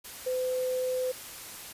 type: tone in noise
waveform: sine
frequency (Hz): 509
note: C5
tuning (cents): -48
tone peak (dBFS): -27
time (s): 0.26-1.12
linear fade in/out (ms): 10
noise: white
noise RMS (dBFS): -43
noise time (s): 0.04-1.73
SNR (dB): +13
effects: resampled to 32000 Hz